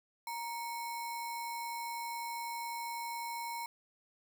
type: tone with sample-and-hold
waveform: sine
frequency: 936 Hz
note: A#5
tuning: 7 cents sharp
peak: -37 dBFS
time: 0.27-3.66 s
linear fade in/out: 2 ms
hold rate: 3150 Hz
effects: none